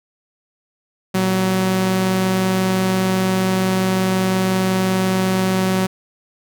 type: tone pair together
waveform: sawtooth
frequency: 116.71 / 187.7 Hz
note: A#2 / F#3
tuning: +3 / +25 cents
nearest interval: minor sixth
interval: 822 cents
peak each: -22 / -12 dBFS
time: 1.14-5.87 s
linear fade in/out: 10 ms
effects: none